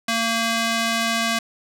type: tone with band-pass filter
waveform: square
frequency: 228.5 Hz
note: A#3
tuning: 34 cents flat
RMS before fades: -22 dBFS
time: 0.08-1.39 s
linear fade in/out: 5 ms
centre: 3500 Hz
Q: 0.5
effects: 7-bit